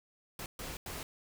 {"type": "noise bursts at uneven times", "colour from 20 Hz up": "pink", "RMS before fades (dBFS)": -42, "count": 3, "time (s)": [[0.39, 0.46], [0.59, 0.77], [0.86, 1.03]], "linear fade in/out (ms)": 2, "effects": []}